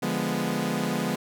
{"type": "chord", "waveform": "sawtooth", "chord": "D diminished seventh", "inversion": "none", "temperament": "equal", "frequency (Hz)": [146.83, 174.61, 207.7, 246.9], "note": ["D3", "F3", "Ab3", "Cb4"], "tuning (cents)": [0, 0, 0, 0], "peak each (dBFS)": [-30, -27, -26, -26], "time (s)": [0.02, 1.16], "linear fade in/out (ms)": 10, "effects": []}